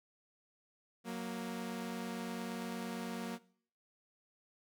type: tone pair together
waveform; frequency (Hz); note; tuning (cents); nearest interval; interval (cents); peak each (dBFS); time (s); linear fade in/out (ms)
sawtooth; 185 / 233.7; F#3 / A#3; 0 / +5; major third; 405; -39 / -37; 1.04-3.39; 50
effects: noise-tail reverb RT60 0.6 s tail -21 dB re dry